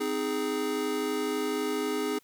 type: chord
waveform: square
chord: Ab major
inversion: first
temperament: just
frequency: 259.6 / 311.5 / 415.3 Hz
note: C4 / Eb4 / Ab4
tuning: -13 / +2 / 0 cents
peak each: -35 / -34 / -31 dBFS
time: 0-2.19 s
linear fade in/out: 10 ms
effects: white hiss -64 dBFS RMS until 2.23 s